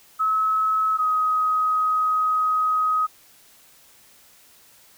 sine tone pair in turn, 1289 / 1260.3 Hz, E6 / D#6, -39 / +22 cents, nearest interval unison, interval 39 cents, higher first, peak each -18 / -18 dBFS, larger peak neither, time 0.19-0.98 / 0.98-3.07 s, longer second, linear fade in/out 20 ms, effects white hiss -53 dBFS RMS until 4.97 s

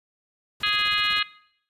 pink noise with tremolo, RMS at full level -43 dBFS, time 0.6-1.2 s, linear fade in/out 5 ms, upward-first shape square, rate 16 Hz, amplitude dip 65%
harmonic tone, 415.3 Hz, G#4, in tune, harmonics 3 / 4 / 5 / 6 / 7 / 8 / 9 / 10, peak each -29 / -28 / -31 / -28 / -28 / -31 / -31 / -30 dBFS, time 0.63-1.23 s, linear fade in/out 5 ms
effects noise-tail reverb RT60 0.7 s tail -20 dB re dry + resampled to 32000 Hz

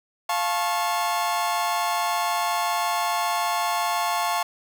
40% pulse chord, F augmented, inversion none, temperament just, 698.5 / 873.1 / 1091.3 Hz, F5 / A5 / C#6, 0 / -14 / -27 cents, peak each -26 dBFS, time 0.29-4.43 s, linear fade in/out 5 ms, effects none

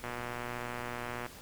click train, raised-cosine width 0.5 ms, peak -23 dBFS, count 149, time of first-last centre 0.04-1.263 s, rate 121 Hz, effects pink hiss -50 dBFS RMS until 1.41 s

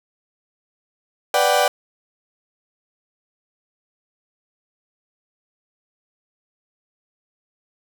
35% pulse chord, G major seventh, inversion first, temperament equal, 493.9 / 587.3 / 740 / 784 Hz, B4 / D5 / F#5 / G5, 0 / 0 / 0 / 0 cents, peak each -21 / -17 / -19 / -19 dBFS, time 1.34-1.68 s, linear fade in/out 2 ms, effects none

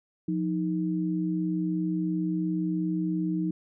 sine tone pair together, 176.67 / 313.8 Hz, F3 / D#4, +20 / +15 cents, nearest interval minor seventh, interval 995 cents, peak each -28 dBFS, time 0.28-3.51 s, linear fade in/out 5 ms, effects none

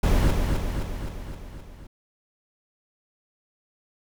brown noise with echo, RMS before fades -19 dBFS, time 0.03-0.31 s, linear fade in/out 5 ms, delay 260 ms, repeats 6, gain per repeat -4 dB, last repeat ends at 1.87 s, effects none

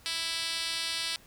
5% pulse tone with band-pass filter, 329.6 Hz, E4, in tune, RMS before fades -33 dBFS, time 0.06-1.16 s, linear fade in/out 0 ms, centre 5400 Hz, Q 1.6, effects pink hiss -57 dBFS RMS until 1.26 s

